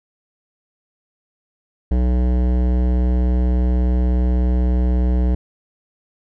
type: tone with hard clipping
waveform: sine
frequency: 61.74 Hz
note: B1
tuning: in tune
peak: -16 dBFS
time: 1.91-5.35 s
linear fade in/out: 5 ms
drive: 16 dB
effects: none